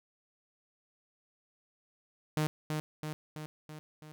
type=tone with echo; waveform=sawtooth; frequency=153.5 Hz; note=D#3; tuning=23 cents flat; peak=-24 dBFS; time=2.37-2.47 s; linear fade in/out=0 ms; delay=330 ms; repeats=5; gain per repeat=-4 dB; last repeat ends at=4.12 s; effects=none